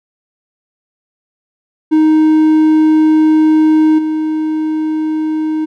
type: tone with level steps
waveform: triangle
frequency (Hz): 311.9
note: D#4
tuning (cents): +4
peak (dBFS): -4 / -11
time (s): 1.91-5.66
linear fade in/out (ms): 20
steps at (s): 3.98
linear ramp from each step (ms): 10
effects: none